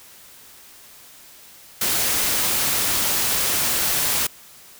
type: noise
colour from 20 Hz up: white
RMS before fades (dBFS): -21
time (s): 1.81-4.27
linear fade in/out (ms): 5
effects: white hiss -46 dBFS RMS until 4.79 s